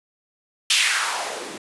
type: noise with band-pass filter sweep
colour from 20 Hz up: blue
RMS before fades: -23 dBFS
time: 0.7-1.58 s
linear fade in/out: 5 ms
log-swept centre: 3200 to 260 Hz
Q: 2.1
effects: resampled to 24000 Hz